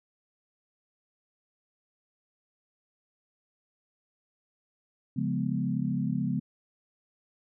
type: chord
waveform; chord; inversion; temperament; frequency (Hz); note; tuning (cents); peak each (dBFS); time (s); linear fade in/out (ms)
sine; C# dominant seventh; none; equal; 138.59 / 174.61 / 207.7 / 246.9; C#3 / E#3 / G#3 / B3; 0 / 0 / 0 / 0; -32; 5.16-6.4; 10
effects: none